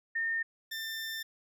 sine / 20% pulse tone pair in turn, 1822 / 1789.7 Hz, A#6 / A6, -40 / +29 cents, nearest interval unison, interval 31 cents, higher first, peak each -29 / -31 dBFS, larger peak first, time 0.15-0.43 / 0.71-1.23 s, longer second, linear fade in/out 10 ms, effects none

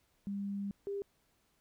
sine tone pair in turn, 200 / 400 Hz, G3 / G4, +35 / +35 cents, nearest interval octave, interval 1200 cents, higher second, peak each -35 / -35 dBFS, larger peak neither, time 0.27-0.71 / 0.87-1.02 s, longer first, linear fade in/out 0 ms, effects pink hiss -74 dBFS RMS until 1.6 s

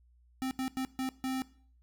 square tone bursts at uneven times, 261.6 Hz, C4, in tune, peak -32 dBFS, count 5, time 0.42-0.51 / 0.59-0.68 / 0.77-0.85 / 0.99-1.09 / 1.24-1.42 s, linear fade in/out 0 ms, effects noise-tail reverb RT60 0.5 s tail -19 dB re dry + added 60 Hz sine -61 dBFS peak until 1.82 s

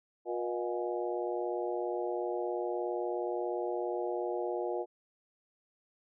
harmonic tone with a mistuned harmonic, 119.5 Hz, A#2, 43 cents sharp, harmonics 3 / 4 / 5 / 6 / 7, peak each -35 / -37 / -39 / -41 / -42 dBFS, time 0.25-4.86 s, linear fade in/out 50 ms, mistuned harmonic 5, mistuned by +64 cents, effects none

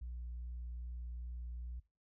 sine tone with vibrato, 60 Hz, B1, 49 cents flat, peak -40 dBFS, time 0.01-1.8 s, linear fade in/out 10 ms, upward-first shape triangle, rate 2.5 Hz, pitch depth 12 cents each way, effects noise-tail reverb RT60 0.3 s tail -22 dB re dry + tanh soft clip ceiling -39 dBFS

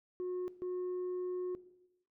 sine tone bursts at uneven times, 362.9 Hz, F#4, 34 cents flat, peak -33 dBFS, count 2, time 0.2-0.48 / 0.62-1.55 s, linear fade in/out 0 ms, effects noise-tail reverb RT60 0.9 s tail -17 dB re dry + tanh soft clip ceiling -34 dBFS

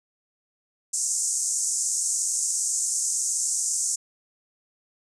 pink band-pass noise, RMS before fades -26 dBFS, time 0.93-3.96 s, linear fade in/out 10 ms, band 6300 to 8800 Hz, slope 48 dB/octave, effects none

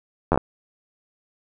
slowing click train, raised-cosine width 1 ms, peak -4 dBFS, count 5, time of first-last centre 0.32-0.376 s, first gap 11 ms, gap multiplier 1.16, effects none

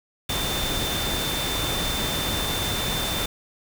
sine tone in noise, 3564 Hz, A7, 22 cents sharp, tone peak -29 dBFS, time 0.29-3.26 s, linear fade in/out 5 ms, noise pink, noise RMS -27 dBFS, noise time 0.29-3.26 s, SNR -5 dB, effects none

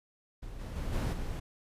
brown noise with level steps, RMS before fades -44 / -39 / -35 / -30 / -36 dBFS, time 0.42-1.4 s, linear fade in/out 10 ms, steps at 0.59 / 0.75 / 0.92 / 1.12 s, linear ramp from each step 20 ms, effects resampled to 32000 Hz

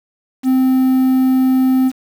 triangle tone with quantisation, 259.9 Hz, C4, 11 cents flat, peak -8 dBFS, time 0.43-1.92 s, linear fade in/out 50 ms, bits 6, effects none

